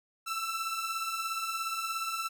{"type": "beating tone pair", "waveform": "sawtooth", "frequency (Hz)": [1318.5, 1335.5], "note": ["E6", "E6"], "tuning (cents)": [0, 22], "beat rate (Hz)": 17, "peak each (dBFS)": [-34, -30], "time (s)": [0.26, 2.29], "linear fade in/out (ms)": 20, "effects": []}